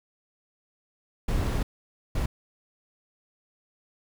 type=noise bursts at uneven times; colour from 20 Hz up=brown; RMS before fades=-26 dBFS; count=2; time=1.28-1.63 / 2.15-2.26 s; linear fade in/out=5 ms; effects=none